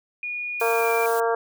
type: tone with pitch glide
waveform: sine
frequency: 2445 to 2371 Hz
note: D#7 to D7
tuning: -31 to +16 cents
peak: -27 dBFS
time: 0.23-1.06 s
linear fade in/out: 2 ms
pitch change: -53 cents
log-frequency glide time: 0.68-0.92 s
type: noise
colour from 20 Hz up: blue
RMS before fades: -35 dBFS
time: 0.6-1.2 s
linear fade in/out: 0 ms
type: harmonic tone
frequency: 230 Hz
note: A#3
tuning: 23 cents flat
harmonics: 2 / 3 / 4 / 5 / 6 / 7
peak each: -22 / -26 / -28 / -30 / -32 / -33 dBFS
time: 0.61-1.35 s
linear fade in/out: 5 ms
effects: none